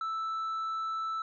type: tone with tanh clipping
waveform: sine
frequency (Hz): 1318.5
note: E6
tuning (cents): 0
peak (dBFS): -32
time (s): 0.01-1.22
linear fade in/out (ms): 2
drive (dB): 3
effects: none